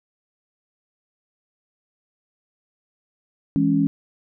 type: chord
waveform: sine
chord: C# minor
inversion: first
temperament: equal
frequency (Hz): 164.81 / 207.7 / 277.2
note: E3 / G#3 / C#4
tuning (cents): 0 / 0 / 0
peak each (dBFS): -22 / -23 / -18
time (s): 3.56-3.87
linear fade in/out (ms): 0
effects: none